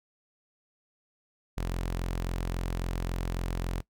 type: tone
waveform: sawtooth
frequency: 43.65 Hz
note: F1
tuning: in tune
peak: -26 dBFS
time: 1.57-3.81 s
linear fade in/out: 10 ms
effects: noise-tail reverb RT60 0.1 s tail -20 dB re dry

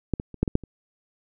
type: clicks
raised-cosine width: 3 ms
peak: -10 / -17 / -26 / -7 / -13 / -6 / -26 dBFS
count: 7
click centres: 0.137 / 0.199 / 0.343 / 0.43 / 0.478 / 0.554 / 0.637 s
effects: none

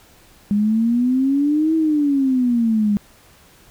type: exponential two-way sweep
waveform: sine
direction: up then down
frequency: 202.1 to 324.2 to 202.1 Hz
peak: -14 dBFS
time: 0.51-2.97 s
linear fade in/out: 0 ms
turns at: 1.75 s
effects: pink hiss -50 dBFS RMS until 3.7 s

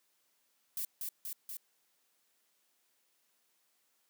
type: noise with echo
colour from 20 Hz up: violet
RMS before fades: -37 dBFS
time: 0.77-0.85 s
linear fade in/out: 2 ms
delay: 240 ms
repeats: 3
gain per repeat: -2 dB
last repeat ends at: 1.57 s
effects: white hiss -75 dBFS RMS until 4.09 s + high-pass 200 Hz 12 dB/octave

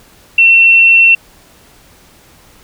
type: tone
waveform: sine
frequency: 2706 Hz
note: E7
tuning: 45 cents sharp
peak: -3 dBFS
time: 0.38-1.15 s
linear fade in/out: 5 ms
effects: pink hiss -44 dBFS RMS until 2.63 s

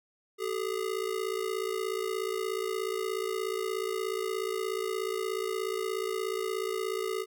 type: ring-modulated tone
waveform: square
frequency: 409.7 Hz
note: G#4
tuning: 24 cents flat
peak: -28 dBFS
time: 0.38-7.26 s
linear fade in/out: 50 ms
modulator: 28.4 Hz
effects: none

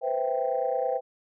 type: chord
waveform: sine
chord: C major seventh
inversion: third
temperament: equal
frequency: 493.9 / 523.3 / 659.3 / 784 Hz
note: B4 / C5 / E5 / G5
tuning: 0 / 0 / 0 / 0 cents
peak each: -30 / -28 / -31 / -30 dBFS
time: 0.01-1.01 s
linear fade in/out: 50 ms
effects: tanh soft clip ceiling -15 dBFS

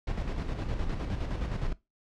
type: noise with tremolo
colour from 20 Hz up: brown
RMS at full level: -30 dBFS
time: 0.07-1.73 s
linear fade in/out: 5 ms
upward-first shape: square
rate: 9.7 Hz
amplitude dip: 45%
effects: noise-tail reverb RT60 0.2 s tail -18 dB re dry + low-pass 5000 Hz 12 dB/octave

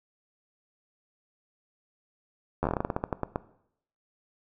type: slowing click train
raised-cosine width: 1 ms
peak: -13 dBFS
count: 16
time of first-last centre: 2.63-3.359 s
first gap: 11 ms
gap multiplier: 1.19
effects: noise-tail reverb RT60 0.7 s tail -17 dB re dry

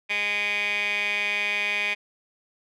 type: tone with band-pass filter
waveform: 15% pulse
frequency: 205.7 Hz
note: G#3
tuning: 16 cents flat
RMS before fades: -26 dBFS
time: 0.09-1.95 s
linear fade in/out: 20 ms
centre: 2500 Hz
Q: 9.4
effects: none

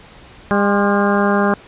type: harmonic tone with a mistuned harmonic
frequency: 201.7 Hz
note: G3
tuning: 50 cents sharp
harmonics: 1 / 2 / 3 / 4 / 5 / 6 / 7 / 8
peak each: -16 / -19 / -21 / -22 / -23 / -24 / -24 / -25 dBFS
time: 0.51-1.54 s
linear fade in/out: 0 ms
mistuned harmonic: 5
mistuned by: +75 cents
effects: pink hiss -42 dBFS RMS until 1.67 s + resampled to 8000 Hz

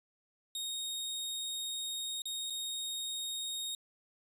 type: tone with dropouts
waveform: sawtooth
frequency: 3729 Hz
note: A#7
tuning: in tune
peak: -33 dBFS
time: 0.55-3.75 s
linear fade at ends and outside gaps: 2 ms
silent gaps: 2.22-2.255 / 2.5-2.504 s
effects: resampled to 32000 Hz

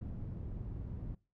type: low-pass noise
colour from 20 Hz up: white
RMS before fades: -42 dBFS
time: 0.01-1.15 s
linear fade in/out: 5 ms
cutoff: 120 Hz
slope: 12 dB/octave
effects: noise-tail reverb RT60 0.3 s tail -20 dB re dry

